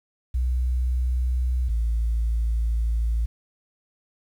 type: tone pair in turn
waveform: sine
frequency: 62.3 / 56.5 Hz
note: B1 / A1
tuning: +16 / +47 cents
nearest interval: major second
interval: 169 cents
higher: first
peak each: -19 dBFS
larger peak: neither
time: 0.34-1.69 / 1.69-3.26 s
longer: second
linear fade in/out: 10 ms
effects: tanh soft clip ceiling -17 dBFS + 9-bit